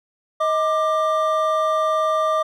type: tone pair together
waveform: triangle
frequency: 630 / 1188.1 Hz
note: D#5 / D6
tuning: +21 / +20 cents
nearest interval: major seventh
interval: 1099 cents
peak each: -18 dBFS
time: 0.4-2.43 s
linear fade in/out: 10 ms
effects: none